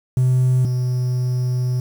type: tone pair in turn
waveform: triangle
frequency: 127.6 / 125.55 Hz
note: C3 / B2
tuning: -43 / +29 cents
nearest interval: unison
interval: 28 cents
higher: first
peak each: -10 / -15 dBFS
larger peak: first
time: 0.17-0.65 / 0.65-1.8 s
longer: second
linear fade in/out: 2 ms
effects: tanh soft clip ceiling -8 dBFS + 7-bit